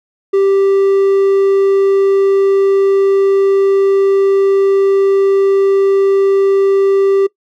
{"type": "tone", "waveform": "triangle", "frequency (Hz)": 392, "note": "G4", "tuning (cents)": 0, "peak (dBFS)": -6, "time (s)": [0.33, 7.27], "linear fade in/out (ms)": 10, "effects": ["noise-tail reverb RT60 0.1 s tail -21 dB re dry"]}